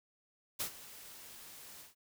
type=noise with ADSR envelope; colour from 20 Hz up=white; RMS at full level=-35 dBFS; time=0.59-1.95 s; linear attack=16 ms; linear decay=95 ms; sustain=-17 dB; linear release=150 ms; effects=none